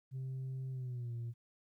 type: tone with pitch glide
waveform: sine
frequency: 131.4 to 117.74 Hz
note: C3 to A#2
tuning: +8 to +18 cents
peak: -36 dBFS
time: 0.11-1.34 s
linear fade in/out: 50 ms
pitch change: -190 cents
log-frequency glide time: 0.71-1.13 s
effects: tanh soft clip ceiling -37 dBFS + 13-bit